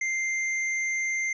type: tone with hard clipping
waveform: sine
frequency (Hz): 2093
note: C7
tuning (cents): 0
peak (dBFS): -27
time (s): 0.01-1.33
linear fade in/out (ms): 5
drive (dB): 14
effects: resampled to 16000 Hz